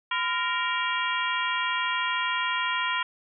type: harmonic tone with a mistuned harmonic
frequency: 466.2 Hz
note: A#4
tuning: in tune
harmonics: 2 / 3 / 4 / 5 / 6 / 7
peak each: -29 / -31 / -32 / -33 / -34 / -34 dBFS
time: 0.11-3.03 s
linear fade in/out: 5 ms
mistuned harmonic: 2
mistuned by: +140 cents
effects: none